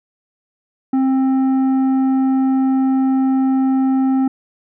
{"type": "tone with tanh clipping", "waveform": "sine", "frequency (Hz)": 264.5, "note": "C4", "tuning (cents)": 19, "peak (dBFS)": -14, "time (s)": [0.93, 4.28], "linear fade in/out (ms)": 5, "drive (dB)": 8, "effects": []}